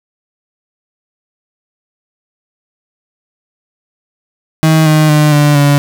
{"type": "tone with pitch steps", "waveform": "35% pulse", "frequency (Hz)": [158.5, 154.61, 150.82, 147.12, 143.51], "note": ["D#3", "D#3", "D3", "D3", "D3"], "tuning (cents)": [32, -11, 46, 3, -40], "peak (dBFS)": -4, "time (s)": [4.63, 5.78], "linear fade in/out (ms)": 0, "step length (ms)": 230, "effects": []}